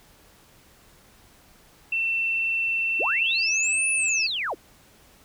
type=tone with pitch glide; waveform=sine; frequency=2689 to 2622 Hz; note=E7 to E7; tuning=+34 to -10 cents; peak=-22 dBFS; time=1.92-4.27 s; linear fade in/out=5 ms; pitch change=-44 cents; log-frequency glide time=3.42-3.49 s
type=linear two-way sweep; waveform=sine; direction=up then down; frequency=220.7 to 9956 to 220.7 Hz; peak=-25 dBFS; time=2.99-4.55 s; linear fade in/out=20 ms; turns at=3.91 s
effects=pink hiss -55 dBFS RMS until 5.24 s